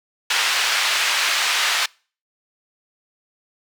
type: band-pass noise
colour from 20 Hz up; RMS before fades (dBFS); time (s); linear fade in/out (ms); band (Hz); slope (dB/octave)
white; -20; 0.3-1.86; 5; 1100 to 3800; 12
effects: noise-tail reverb RT60 0.4 s tail -26 dB re dry